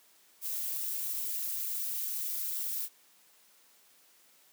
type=noise with amplitude modulation; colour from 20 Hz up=violet; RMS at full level=-32 dBFS; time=0.41-2.89 s; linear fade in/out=50 ms; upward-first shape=sine; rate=226 Hz; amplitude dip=65%; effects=white hiss -63 dBFS RMS until 4.52 s + high-pass 200 Hz 12 dB/octave